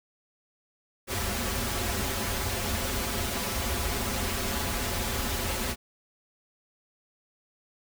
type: noise with comb filter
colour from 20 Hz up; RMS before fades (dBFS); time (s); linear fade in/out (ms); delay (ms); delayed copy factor
pink; -30; 1.07-5.76; 50; 6.5; -1
effects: none